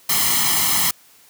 white noise with comb filter, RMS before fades -18 dBFS, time 0.09-0.91 s, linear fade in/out 5 ms, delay 0.97 ms, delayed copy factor +0.85, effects white hiss -51 dBFS RMS until 1.29 s + high-pass 100 Hz 12 dB/octave

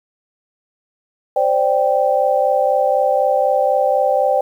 sine chord, C suspended second, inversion none, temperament equal, 523.3 / 587.3 / 784 Hz, C5 / D5 / G5, 0 / 0 / 0 cents, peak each -17 dBFS, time 1.36-4.41 s, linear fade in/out 5 ms, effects 8-bit

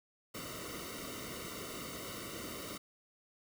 pink noise with comb filter, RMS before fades -44 dBFS, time 0.34-2.78 s, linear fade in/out 10 ms, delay 1.2 ms, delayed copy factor -0.95, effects none

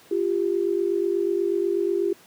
sine tone pair together, 347.9 / 396.1 Hz, F4 / G4, -7 / +18 cents, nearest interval major second, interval 225 cents, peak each -23 / -23 dBFS, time 0.11-2.13 s, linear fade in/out 5 ms, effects pink hiss -52 dBFS RMS until 2.26 s + high-pass 200 Hz 12 dB/octave

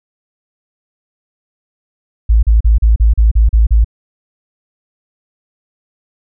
sine tone bursts, 55 Hz, A1, in tune, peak -5 dBFS, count 9, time 2.29-3.846 s, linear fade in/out 10 ms, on 140 ms, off 37 ms, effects none

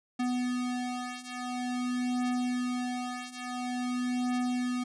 square beating tone pair, 248 / 248.48 Hz, B3 / B3, +7 / +11 cents, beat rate 0.48 Hz, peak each -35 / -33 dBFS, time 0.19-4.84 s, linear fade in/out 10 ms, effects resampled to 22050 Hz

